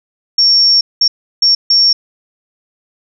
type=tone bursts at uneven times; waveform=sine; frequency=5490 Hz; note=F8; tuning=31 cents flat; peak=-6 dBFS; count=4; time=0.38-0.81 / 1.01-1.08 / 1.42-1.55 / 1.7-1.93 s; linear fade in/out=5 ms; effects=none